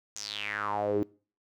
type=tone with band-pass filter sweep; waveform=sawtooth; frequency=103.83 Hz; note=G#2; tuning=in tune; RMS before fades=-32 dBFS; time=0.16-1.03 s; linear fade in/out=0 ms; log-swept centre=6700 to 320 Hz; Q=6.3; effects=noise-tail reverb RT60 0.4 s tail -23 dB re dry